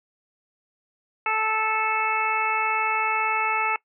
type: harmonic tone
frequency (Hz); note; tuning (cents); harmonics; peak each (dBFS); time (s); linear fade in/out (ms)
437.9; A4; -8; 1 / 2 / 3 / 4 / 5 / 6; -36 / -26 / -26 / -36 / -28 / -28; 1.26-3.76; 2
effects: noise-tail reverb RT60 0.1 s tail -21 dB re dry